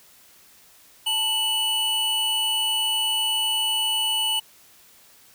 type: tone pair together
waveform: square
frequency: 880 / 2956 Hz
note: A5 / F#7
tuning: 0 / -2 cents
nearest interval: octave + major sixth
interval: 2098 cents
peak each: -32 / -22 dBFS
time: 1.06-4.4 s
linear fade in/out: 10 ms
effects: white hiss -53 dBFS RMS until 5.34 s